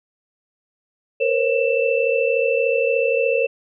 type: tone cluster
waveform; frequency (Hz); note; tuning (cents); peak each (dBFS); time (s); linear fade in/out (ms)
sine; 464 / 497.4 / 541 / 2661; A#4 / B4 / C#5 / E7; -8 / +12 / -42 / +16; -20 / -25 / -20 / -24; 1.2-3.47; 10
effects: none